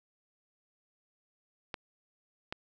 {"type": "clicks", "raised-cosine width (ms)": 0.3, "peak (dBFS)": -20, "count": 2, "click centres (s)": [1.742, 2.525], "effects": []}